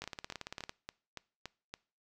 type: two click trains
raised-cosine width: 0.2 ms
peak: -24 / -23 dBFS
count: 7 / 13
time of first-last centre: 0.04-1.74 / 0.02-0.694 s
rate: 3.53 / 17.8 Hz
effects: noise-tail reverb RT60 0.4 s tail -23 dB re dry